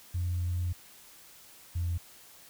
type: tone pair in turn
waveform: sine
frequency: 88.2 / 86.04 Hz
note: F2 / F2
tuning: +18 / -25 cents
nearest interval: unison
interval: 43 cents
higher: first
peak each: -27 dBFS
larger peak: neither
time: 0.14-0.73 / 1.75-1.98 s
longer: first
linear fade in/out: 10 ms
effects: tanh soft clip ceiling -24 dBFS + white hiss -54 dBFS RMS until 2.49 s